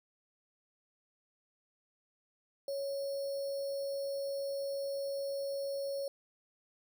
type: tone with sample-and-hold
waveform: sine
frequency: 554.4 Hz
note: C#5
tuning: in tune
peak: -34 dBFS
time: 2.68-6.08 s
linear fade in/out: 2 ms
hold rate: 4900 Hz
effects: none